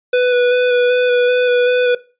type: tone with vibrato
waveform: square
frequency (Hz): 493.9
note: B4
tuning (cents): 0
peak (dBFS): -11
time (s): 0.13-1.95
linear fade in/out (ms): 5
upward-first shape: square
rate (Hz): 2.6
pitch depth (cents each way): 11
effects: noise-tail reverb RT60 0.3 s tail -17 dB re dry + resampled to 8000 Hz